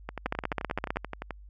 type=two click trains; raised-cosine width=0.5 ms; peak=-19 / -13 dBFS; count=15 / 12; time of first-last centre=0.09-1.307 / 0.26-0.97 s; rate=11.5 / 15.5 Hz; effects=added 50 Hz sine -46 dBFS peak until 1.49 s